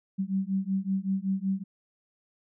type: beating tone pair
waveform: sine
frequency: 190 / 195.3 Hz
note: F#3 / G3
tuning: +46 / -6 cents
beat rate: 5.3 Hz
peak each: -29 dBFS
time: 0.18-1.64 s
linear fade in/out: 20 ms
effects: none